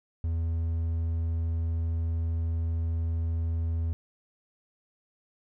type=tone; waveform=triangle; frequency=82.41 Hz; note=E2; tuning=in tune; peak=-24 dBFS; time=0.24-3.93 s; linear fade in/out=0 ms; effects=none